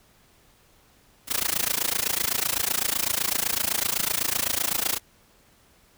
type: noise with amplitude modulation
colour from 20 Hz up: white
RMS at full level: -22 dBFS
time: 1.27-5 s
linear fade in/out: 50 ms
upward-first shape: sine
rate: 27.9 Hz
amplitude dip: 95%
effects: pink hiss -59 dBFS RMS until 5.97 s